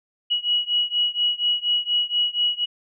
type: beating tone pair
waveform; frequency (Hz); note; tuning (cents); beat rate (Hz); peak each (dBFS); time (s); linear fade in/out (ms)
sine; 2914 / 2918.2; F#7 / F#7; -27 / -25; 4.2; -22 / -23; 0.3-2.66; 20
effects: none